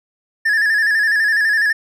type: tone with vibrato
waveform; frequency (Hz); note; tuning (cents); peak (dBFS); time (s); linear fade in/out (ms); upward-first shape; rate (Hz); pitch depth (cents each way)
triangle; 1735; A6; -25; -11; 0.45-1.73; 10; square; 12; 57
effects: none